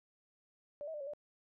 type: tone with pitch steps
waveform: sine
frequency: 582 / 641 / 596 / 552 / 590 Hz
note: D5 / E5 / D5 / C#5 / D5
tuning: -16 / -49 / +25 / -7 / +8 cents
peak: -40 dBFS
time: 0.81-1.135 s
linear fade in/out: 0 ms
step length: 65 ms
effects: none